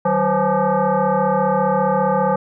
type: tone with frequency modulation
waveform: sine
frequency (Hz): 155.56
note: D#3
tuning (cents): 0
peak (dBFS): -14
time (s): 0.05-2.36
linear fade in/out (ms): 5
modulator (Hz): 346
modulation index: 2.8
effects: none